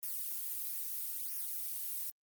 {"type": "noise with flanger", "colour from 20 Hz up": "violet", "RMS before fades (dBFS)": -39, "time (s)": [0.03, 2.1], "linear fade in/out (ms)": 0, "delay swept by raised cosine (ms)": [0.24, 3.64], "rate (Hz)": 0.76, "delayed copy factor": -0.85, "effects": ["Opus 32 kbps"]}